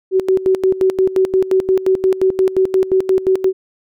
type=tone with tremolo; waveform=sine; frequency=377.8 Hz; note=F#4; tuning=36 cents sharp; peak=-9 dBFS; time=0.11-3.53 s; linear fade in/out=50 ms; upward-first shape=square; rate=5.7 Hz; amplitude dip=80%; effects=none